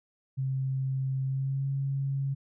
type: tone with pitch glide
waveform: sine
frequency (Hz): 133.1 to 137.16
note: C3 to C#3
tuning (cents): +30 to -18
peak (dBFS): -27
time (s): 0.37-2.35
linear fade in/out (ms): 20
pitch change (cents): +52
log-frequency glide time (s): 1.24-1.68
effects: none